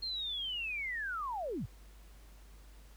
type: linear sweep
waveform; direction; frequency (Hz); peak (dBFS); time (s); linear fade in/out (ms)
sine; down; 4255 to 77.1; -35; 0.02-1.66; 10
effects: added 50 Hz sine -53 dBFS peak until 2.96 s + pink hiss -63 dBFS RMS until 2.96 s